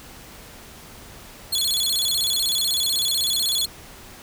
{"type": "tone with vibrato", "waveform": "sawtooth", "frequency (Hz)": 3800, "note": "A#7", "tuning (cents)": 33, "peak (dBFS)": -17, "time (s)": [1.52, 3.66], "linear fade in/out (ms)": 10, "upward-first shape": "square", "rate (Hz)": 16, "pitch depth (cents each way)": 190, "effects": ["pink hiss -43 dBFS RMS until 4.22 s"]}